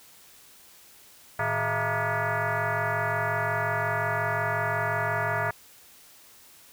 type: tone with frequency modulation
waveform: sine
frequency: 374.7 Hz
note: F#4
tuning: 22 cents sharp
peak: -24 dBFS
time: 1.39-5.51 s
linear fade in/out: 5 ms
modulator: 265 Hz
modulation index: 5.7
effects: white hiss -53 dBFS RMS until 6.72 s